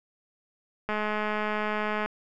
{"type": "click train", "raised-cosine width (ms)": 0.5, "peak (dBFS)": -15, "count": 249, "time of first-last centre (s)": [0.89, 2.06], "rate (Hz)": 212, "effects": []}